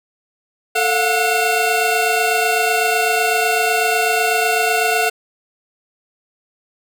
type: tone cluster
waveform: square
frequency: 442.9 / 701 / 729 / 1463 / 2709 Hz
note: A4 / F5 / F#5 / F#6 / E7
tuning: +11 / +6 / -26 / -20 / +47 cents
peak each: -22 dBFS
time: 0.75-5.1 s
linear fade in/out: 10 ms
effects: none